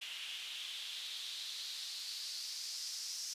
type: noise with band-pass filter sweep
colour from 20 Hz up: white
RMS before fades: -44 dBFS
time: 0.01-3.34 s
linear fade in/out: 10 ms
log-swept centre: 2900 to 5500 Hz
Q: 3.9
effects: resampled to 32000 Hz